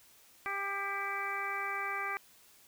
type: harmonic tone with a mistuned harmonic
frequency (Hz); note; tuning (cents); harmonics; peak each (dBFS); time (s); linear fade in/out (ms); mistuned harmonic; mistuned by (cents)
396.8; G4; +21; 1 / 2 / 3 / 4 / 5 / 6; -46 / -42 / -38 / -41 / -40 / -40; 0.46-2.17; 0; 6; -45
effects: white hiss -61 dBFS RMS until 2.67 s